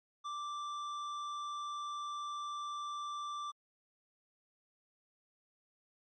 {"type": "tone with hard clipping", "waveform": "sine", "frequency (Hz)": 1174.7, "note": "D6", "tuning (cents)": 0, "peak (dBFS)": -40, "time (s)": [0.24, 3.52], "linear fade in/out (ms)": 20, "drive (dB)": 9, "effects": ["MP3 48 kbps"]}